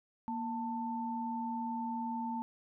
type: tone pair together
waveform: sine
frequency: 235.4 / 888.8 Hz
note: A#3 / A5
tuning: +17 / +17 cents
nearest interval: octave + major seventh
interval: 2300 cents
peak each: -37 / -37 dBFS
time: 0.28-2.42 s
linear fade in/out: 0 ms
effects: none